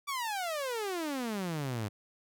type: exponential sweep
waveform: sawtooth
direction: down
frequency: 1173 to 99.7 Hz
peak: -29 dBFS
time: 0.07-1.89 s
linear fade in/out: 20 ms
effects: none